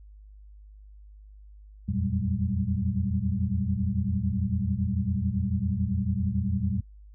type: tone cluster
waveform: sine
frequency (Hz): 82.7 / 89.8 / 117.3 / 189.5 / 200.4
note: E2 / F2 / A#2 / F#3 / G3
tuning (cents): +6 / +49 / +11 / +42 / +38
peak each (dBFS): -31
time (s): 1.88-6.81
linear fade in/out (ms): 10
effects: noise-tail reverb RT60 0.1 s tail -24 dB re dry + added 51 Hz sine -46 dBFS peak until 7.14 s